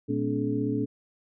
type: tone cluster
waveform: sine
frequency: 118.6 / 215.4 / 251.2 / 286.6 / 428 Hz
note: A#2 / A3 / B3 / D4 / A4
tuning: +30 / -37 / +30 / -42 / -48 cents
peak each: -32 / -33 / -33 / -28 / -33 dBFS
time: 0.08-0.86 s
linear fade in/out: 20 ms
effects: none